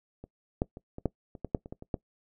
clicks, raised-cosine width 2 ms, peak -30 / -13 / -29 / -26 / -13 / -30 / -21 / -12 / -29 / -25 / -30 / -16 dBFS, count 12, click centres 0.24 / 0.619 / 0.771 / 0.984 / 1.057 / 1.352 / 1.447 / 1.548 / 1.659 / 1.725 / 1.824 / 1.942 s, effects noise-tail reverb RT60 0.1 s tail -21 dB re dry

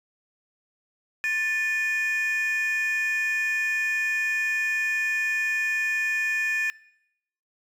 triangle tone pair together, 1765 / 2456 Hz, A6 / D#7, +5 / -23 cents, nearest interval tritone, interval 572 cents, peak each -23 / -23 dBFS, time 1.24-6.7 s, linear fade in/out 0 ms, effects noise-tail reverb RT60 0.8 s tail -23 dB re dry + tanh soft clip ceiling -18 dBFS

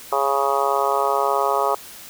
harmonic tone, 138.59 Hz, C#3, in tune, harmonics 3 / 4 / 5 / 6 / 7 / 8 / 9, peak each -25 / -25 / -25 / -25 / -25 / -25 / -25 dBFS, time 0.12-1.75 s, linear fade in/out 5 ms, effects white hiss -40 dBFS RMS until 2.09 s

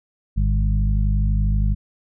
harmonic tone with a mistuned harmonic, 50.7 Hz, G#1, 41 cents flat, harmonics 1 / 2 / 3 / 4, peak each -17 / -23 / -27 / -29 dBFS, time 0.36-1.75 s, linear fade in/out 20 ms, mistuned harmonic 2, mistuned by +26 cents, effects none

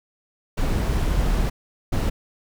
brown noise bursts at uneven times, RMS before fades -21 dBFS, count 2, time 0.57-1.5 / 1.92-2.1 s, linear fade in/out 10 ms, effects none

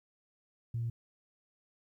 sine tone, 116.54 Hz, A#2, in tune, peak -31 dBFS, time 0.74-0.9 s, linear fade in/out 5 ms, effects tanh soft clip ceiling -27 dBFS + 12-bit

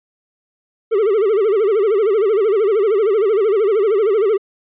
triangle tone with vibrato, 417.2 Hz, G#4, 8 cents sharp, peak -10 dBFS, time 0.91-4.38 s, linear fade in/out 20 ms, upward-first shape sine, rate 13 Hz, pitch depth 160 cents each way, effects resampled to 8000 Hz

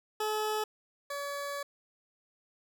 20% pulse tone pair in turn, 428.7 / 568.1 Hz, A4 / C#5, -45 / +42 cents, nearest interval perfect fourth, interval 487 cents, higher second, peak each -25 / -30 dBFS, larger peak first, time 0.2-0.64 / 1.1-1.63 s, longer second, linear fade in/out 5 ms, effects none

